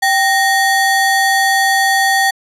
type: ring-modulated tone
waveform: square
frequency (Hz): 1318.5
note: E6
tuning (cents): 0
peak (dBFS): -8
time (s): 0.02-2.31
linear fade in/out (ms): 10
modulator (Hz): 540
effects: low-pass 12000 Hz 12 dB/octave